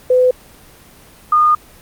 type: tone pair in turn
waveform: sine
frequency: 505 / 1222.1 Hz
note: B4 / D#6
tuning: +39 / -31 cents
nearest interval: octave + minor third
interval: 1530 cents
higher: second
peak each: -8 dBFS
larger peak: neither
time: 0.1-0.31 / 1.32-1.55 s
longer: second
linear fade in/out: 5 ms
effects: pink hiss -43 dBFS RMS until 1.81 s + Opus 24 kbps